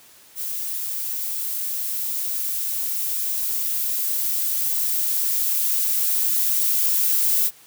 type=noise with level ramp; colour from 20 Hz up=violet; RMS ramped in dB=-28 to -19 dBFS; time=0.35-7.51 s; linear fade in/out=50 ms; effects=white hiss -50 dBFS RMS until 7.66 s + high-pass 60 Hz 12 dB/octave